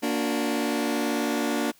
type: chord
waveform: sawtooth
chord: Bb augmented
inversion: none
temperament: just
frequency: 233.1 / 291.4 / 364.2 Hz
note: Bb3 / D4 / F#4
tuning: 0 / -13 / -27 cents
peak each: -24 / -23 / -28 dBFS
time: 0.02-1.72 s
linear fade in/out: 20 ms
effects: white hiss -58 dBFS RMS until 1.79 s